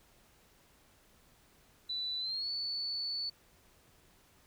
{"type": "tone with pitch glide", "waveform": "sine", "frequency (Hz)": [3976, 4463], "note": ["B7", "C#8"], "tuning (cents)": [11, 11], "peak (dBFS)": -34, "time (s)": [1.89, 3.3], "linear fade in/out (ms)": 10, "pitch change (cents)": 200, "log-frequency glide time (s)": [2.19, 2.5], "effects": ["pink hiss -65 dBFS RMS until 4.46 s"]}